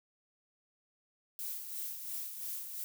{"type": "noise with tremolo", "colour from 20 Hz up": "violet", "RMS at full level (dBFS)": -39, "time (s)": [1.39, 2.84], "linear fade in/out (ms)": 0, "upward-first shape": "sine", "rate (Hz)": 2.9, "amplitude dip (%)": 50, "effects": []}